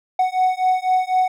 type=beating tone pair; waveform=triangle; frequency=740 / 744 Hz; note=F#5 / F#5; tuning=0 / +9 cents; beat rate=4 Hz; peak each=-17 dBFS; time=0.19-1.28 s; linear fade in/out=5 ms; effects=none